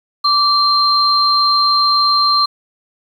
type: tone pair together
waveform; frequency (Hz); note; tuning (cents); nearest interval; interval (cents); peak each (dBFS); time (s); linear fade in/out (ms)
sine; 1165 / 4159; D6 / C8; -14 / -11; octave + minor seventh; 2203; -13; 0.24-2.46; 10
effects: 7-bit